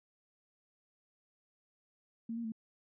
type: tone with pitch steps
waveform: sine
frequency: 228.5 / 233.3 / 222.2 Hz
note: A#3 / A#3 / A3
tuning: -34 / +2 / +17 cents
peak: -36 dBFS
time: 2.29-2.521 s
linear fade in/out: 5 ms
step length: 77 ms
effects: none